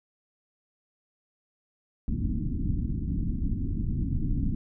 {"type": "low-pass noise", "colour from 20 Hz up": "pink", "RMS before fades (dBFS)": -28, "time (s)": [2.08, 4.55], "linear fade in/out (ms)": 2, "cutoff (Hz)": 290, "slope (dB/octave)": 48, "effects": []}